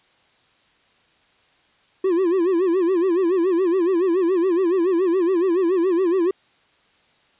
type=tone with vibrato; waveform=triangle; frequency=357.8 Hz; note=F4; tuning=42 cents sharp; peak=-14 dBFS; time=2.04-6.31 s; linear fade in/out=5 ms; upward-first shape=sine; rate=7.1 Hz; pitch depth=140 cents each way; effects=white hiss -59 dBFS RMS until 7.39 s + resampled to 8000 Hz